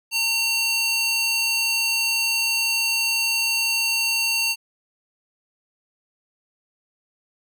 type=tone with high-pass filter; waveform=square; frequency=913 Hz; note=A#5; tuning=36 cents flat; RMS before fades=-22 dBFS; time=0.11-4.56 s; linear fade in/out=50 ms; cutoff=3300 Hz; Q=2.2; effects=none